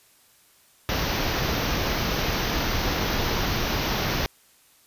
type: band-stop noise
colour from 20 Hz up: pink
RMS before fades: -25 dBFS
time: 0.89-4.26 s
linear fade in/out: 0 ms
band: 6200 to 13000 Hz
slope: 96 dB/octave
effects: white hiss -58 dBFS RMS until 4.86 s + resampled to 32000 Hz